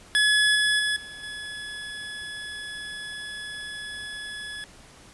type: tone with level steps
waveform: 25% pulse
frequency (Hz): 1700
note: G#6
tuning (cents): +40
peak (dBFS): -14 / -16 / -19 / -35 / -30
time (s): 0.15-4.64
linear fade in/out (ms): 0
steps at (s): 0.55 / 0.79 / 0.96 / 1.23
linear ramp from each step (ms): 5
effects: pink hiss -50 dBFS RMS until 5.13 s + resampled to 24000 Hz